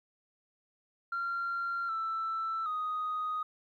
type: tone with pitch steps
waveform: sine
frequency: 1380 / 1327 / 1247 Hz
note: F6 / E6 / D#6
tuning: -21 / +11 / +3 cents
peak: -30 dBFS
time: 1.12-3.43 s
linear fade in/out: 5 ms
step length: 770 ms
effects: tanh soft clip ceiling -28 dBFS + 12-bit